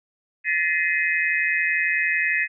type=tone cluster; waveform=sine; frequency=1738 / 1889 / 2062 / 2523 Hz; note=A6 / A#6 / C7 / D#7; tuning=-22 / +22 / -26 / +23 cents; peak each=-25 dBFS; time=0.44-2.48 s; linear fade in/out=50 ms; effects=none